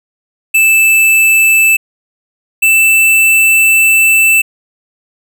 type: tone pair in turn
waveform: square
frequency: 2637 / 2652 Hz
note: E7 / E7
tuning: 0 / +10 cents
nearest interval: unison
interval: 10 cents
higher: second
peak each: -6 dBFS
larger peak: neither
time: 0.54-1.77 / 2.62-4.42 s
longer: second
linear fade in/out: 10 ms
effects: none